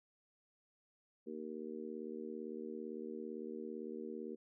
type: harmonic tone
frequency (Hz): 77.78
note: D#2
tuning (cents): 0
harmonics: 3 / 4 / 5 / 6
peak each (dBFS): -47 / -49 / -47 / -49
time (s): 1.26-4.36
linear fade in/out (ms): 20
effects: none